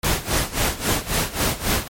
pink noise with tremolo, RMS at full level -19 dBFS, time 0.03-1.88 s, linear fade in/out 5 ms, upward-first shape sine, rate 3.7 Hz, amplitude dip 85%, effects MP3 64 kbps

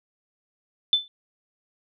sine tone with exponential decay, 3520 Hz, A7, in tune, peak -12 dBFS, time 0.93-1.08 s, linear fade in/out 1 ms, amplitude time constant 32 ms, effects none

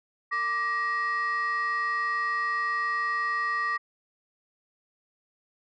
sine tone pair together, 1174.7 / 1894 Hz, D6 / A#6, 0 / +27 cents, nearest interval minor sixth, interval 827 cents, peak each -26 dBFS, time 0.31-3.78 s, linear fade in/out 20 ms, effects tanh soft clip ceiling -22 dBFS

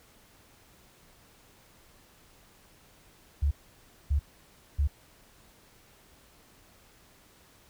sine tone bursts, 71.6 Hz, D2, 43 cents flat, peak -22 dBFS, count 3, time 3.42-4.876 s, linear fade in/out 10 ms, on 92 ms, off 590 ms, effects pink hiss -59 dBFS RMS until 7.69 s

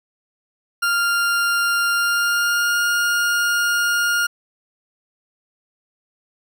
40% pulse tone with pitch glide, 1396.9 to 1417.2 Hz, F6 to F6, 0 to +25 cents, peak -16 dBFS, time 0.82-4.27 s, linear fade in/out 10 ms, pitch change +25 cents, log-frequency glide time 1.94-2.78 s, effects none

